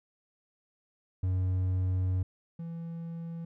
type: tone pair in turn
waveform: triangle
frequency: 92.5 / 166.83 Hz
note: F#2 / E3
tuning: 0 / +21 cents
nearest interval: minor seventh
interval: 1021 cents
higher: second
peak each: -24 / -34 dBFS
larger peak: first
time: 1.23-2.23 / 2.59-3.45 s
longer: first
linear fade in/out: 5 ms
effects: none